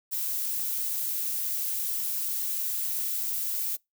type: noise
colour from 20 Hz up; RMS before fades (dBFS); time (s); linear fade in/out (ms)
violet; -30; 0.11-3.77; 20
effects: noise-tail reverb RT60 0.2 s tail -26 dB re dry